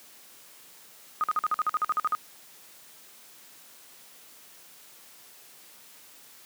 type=tone bursts; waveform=sine; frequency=1244.5 Hz; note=D#6; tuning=in tune; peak=-22 dBFS; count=13; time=1.21-2.15 s; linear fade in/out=0 ms; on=28 ms; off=48 ms; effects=white hiss -52 dBFS RMS until 6.45 s + high-pass 150 Hz 12 dB/octave